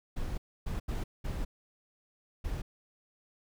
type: noise bursts at uneven times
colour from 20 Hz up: brown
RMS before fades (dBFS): -34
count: 5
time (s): 0.16-0.38 / 0.66-0.8 / 0.88-1.04 / 1.24-1.45 / 2.44-2.62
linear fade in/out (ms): 10
effects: none